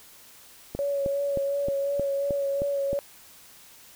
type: click train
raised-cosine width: 2 ms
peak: -18 dBFS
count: 8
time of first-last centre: 0.75-2.931 s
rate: 3.21 Hz
type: tone with vibrato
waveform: sine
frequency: 560 Hz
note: C#5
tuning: 18 cents sharp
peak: -24 dBFS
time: 0.79-2.99 s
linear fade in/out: 0 ms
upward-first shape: sine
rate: 2.8 Hz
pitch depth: 21 cents each way
effects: white hiss -51 dBFS RMS until 3.95 s